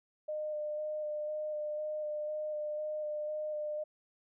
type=tone with vibrato; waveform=sine; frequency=606 Hz; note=D#5; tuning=46 cents flat; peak=-34 dBFS; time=0.28-3.84 s; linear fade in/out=10 ms; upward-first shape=square; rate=2 Hz; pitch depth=12 cents each way; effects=none